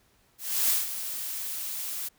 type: noise with ADSR envelope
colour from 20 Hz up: blue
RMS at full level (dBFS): -23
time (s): 0.38-2.09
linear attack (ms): 310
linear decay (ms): 170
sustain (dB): -11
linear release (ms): 13
effects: pink hiss -65 dBFS RMS until 2.18 s